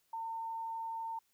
sine tone, 906 Hz, A#5, 50 cents flat, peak -37 dBFS, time 0.13-1.19 s, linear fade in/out 5 ms, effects white hiss -75 dBFS RMS until 1.33 s

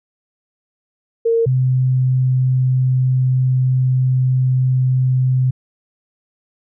sine tone pair in turn, 459 / 128.8 Hz, A#4 / C3, -27 / -27 cents, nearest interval octave + minor seventh, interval 2200 cents, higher first, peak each -12 dBFS, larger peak neither, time 1.25-1.46 / 1.46-5.51 s, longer second, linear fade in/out 10 ms, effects none

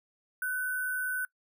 sine tone with sample-and-hold, 1500 Hz, F#6, 23 cents sharp, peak -29 dBFS, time 0.42-1.25 s, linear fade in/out 2 ms, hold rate 11025 Hz, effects noise-tail reverb RT60 0.1 s tail -23 dB re dry

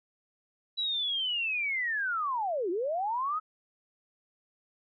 sine linear two-way sweep, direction down then up, 3951 to 329.6 to 1295 Hz, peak -28 dBFS, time 0.77-3.4 s, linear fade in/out 20 ms, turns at 2.7 s, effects none

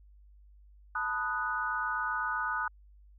sine chord, B dominant seventh, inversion third, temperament equal, 880 / 987.8 / 1244.5 / 1480 Hz, A5 / B5 / D#6 / F#6, 0 / 0 / 0 / 0 cents, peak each -38 / -39 / -34 / -33 dBFS, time 0.95-2.68 s, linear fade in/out 5 ms, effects added 50 Hz sine -54 dBFS peak until 3.18 s

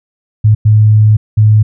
sine tone bursts at uneven times, 107.3 Hz, A2, 43 cents flat, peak -3 dBFS, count 3, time 0.44-0.55 / 0.65-1.17 / 1.37-1.63 s, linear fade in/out 10 ms, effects none

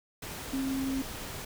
sine tone in noise, 267.7 Hz, C4, 40 cents sharp, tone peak -29 dBFS, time 0.53-1.02 s, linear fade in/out 5 ms, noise pink, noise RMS -40 dBFS, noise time 0.22-1.45 s, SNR +8 dB, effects none

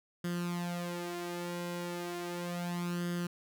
sawtooth tone with flanger, 174.61 Hz, F3, in tune, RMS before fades -37 dBFS, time 0.24-3.27 s, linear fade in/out 5 ms, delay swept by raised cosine 0.61 to 3.71 ms, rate 0.35 Hz, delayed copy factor +0.7, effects none

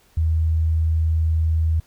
sine tone, 80.3 Hz, E2, 45 cents flat, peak -16 dBFS, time 0.17-1.8 s, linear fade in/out 5 ms, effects pink hiss -57 dBFS RMS until 1.86 s

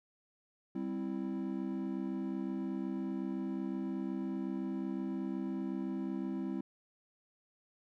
triangle chord, C major, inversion second, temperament equal, 196 / 261.6 / 329.6 Hz, G3 / C4 / E4, 0 / 0 / 0 cents, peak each -37 / -37 / -38 dBFS, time 0.75-6.61 s, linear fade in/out 5 ms, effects none

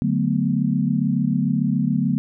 sine chord, B minor seventh, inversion first, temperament equal, 146.83 / 185 / 220 / 246.9 Hz, D3 / F#3 / A3 / B3, 0 / 0 / 0 / 0 cents, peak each -23 dBFS, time 0.02-2.18 s, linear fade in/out 0 ms, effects none

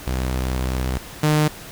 sawtooth tone pair in turn, 63.9 / 151.98 Hz, C2 / D#3, -40 / -40 cents, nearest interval octave + minor third, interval 1500 cents, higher second, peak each -17 / -11 dBFS, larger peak second, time 0.07-0.98 / 1.23-1.48 s, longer first, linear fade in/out 5 ms, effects pink hiss -38 dBFS RMS until 1.71 s

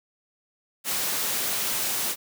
white high-pass noise, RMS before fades -27 dBFS, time 0.84-2.16 s, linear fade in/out 50 ms, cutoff 120 Hz, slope 12 dB/octave, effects none

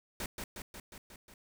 pink noise with echo, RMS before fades -38 dBFS, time 0.2-0.26 s, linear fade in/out 2 ms, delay 180 ms, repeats 6, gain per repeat -3 dB, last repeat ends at 1.34 s, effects none

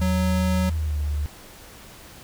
sine tone with pitch glide, 80.6 to 73.48 Hz, E2 to D2, -38 to +2 cents, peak -22 dBFS, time 0-1.26 s, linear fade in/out 0 ms, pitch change -160 cents, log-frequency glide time 0.71-0.98 s
square tone, 185 Hz, F#3, in tune, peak -22 dBFS, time 0.01-0.7 s, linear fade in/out 10 ms
effects pink hiss -45 dBFS RMS until 2.23 s

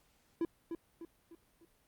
triangle tone with echo, 334.4 Hz, E4, 25 cents sharp, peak -28 dBFS, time 0.41-0.45 s, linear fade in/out 2 ms, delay 300 ms, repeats 4, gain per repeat -7 dB, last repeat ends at 1.65 s, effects pink hiss -71 dBFS RMS until 1.87 s + Opus 48 kbps

